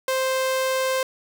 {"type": "tone", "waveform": "sawtooth", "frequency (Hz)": 523.3, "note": "C5", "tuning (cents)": 0, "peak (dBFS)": -17, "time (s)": [0.08, 1.03], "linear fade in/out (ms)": 2, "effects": []}